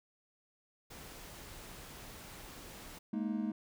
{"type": "noise", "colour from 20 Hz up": "pink", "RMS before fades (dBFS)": -50, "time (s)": [0.9, 2.99], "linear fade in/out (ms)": 10}
{"type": "chord", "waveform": "triangle", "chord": "Ab suspended second", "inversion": "none", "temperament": "equal with one note detuned", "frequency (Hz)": [210.8, 233.1, 311.1], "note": ["Ab3", "Bb3", "Eb4"], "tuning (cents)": [26, 0, 0], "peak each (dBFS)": [-34, -36, -38], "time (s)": [3.13, 3.52], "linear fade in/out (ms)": 5}
{"effects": []}